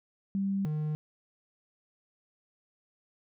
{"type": "tone pair in turn", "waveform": ["sine", "triangle"], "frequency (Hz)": [196, 152.7], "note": ["G3", "D#3"], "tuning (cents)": [0, -32], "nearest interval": "major third", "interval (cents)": 432, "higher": "first", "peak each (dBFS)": -27, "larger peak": "neither", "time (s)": [[0.35, 0.65], [0.65, 0.95]], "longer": "neither", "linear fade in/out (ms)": 0, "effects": []}